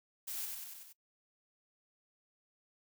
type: noise with echo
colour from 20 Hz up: blue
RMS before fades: -41 dBFS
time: 0.27-0.46 s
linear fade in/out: 10 ms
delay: 94 ms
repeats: 5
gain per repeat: -3 dB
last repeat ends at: 0.93 s
effects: noise-tail reverb RT60 0.1 s tail -22 dB re dry